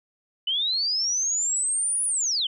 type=linear two-way sweep; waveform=sine; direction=up then down; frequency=2960 to 9920 to 2960 Hz; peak=-22 dBFS; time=0.47-2.47 s; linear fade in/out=5 ms; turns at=2.05 s; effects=none